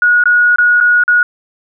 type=tone with dropouts; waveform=sine; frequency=1452 Hz; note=F#6; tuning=33 cents flat; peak=-6 dBFS; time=0.02-1.23 s; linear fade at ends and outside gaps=2 ms; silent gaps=0.238-0.256 / 0.56-0.584 / 0.803-0.809 / 1.037-1.079 s; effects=none